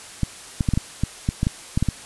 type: clicks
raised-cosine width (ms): 5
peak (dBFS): -7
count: 12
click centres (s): 0.233 / 0.608 / 0.688 / 0.737 / 0.775 / 1.036 / 1.289 / 1.431 / 1.469 / 1.775 / 1.826 / 1.887
effects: white hiss -40 dBFS RMS until 2.05 s + resampled to 24000 Hz